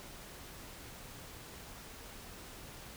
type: silence
effects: pink hiss -50 dBFS RMS until 2.96 s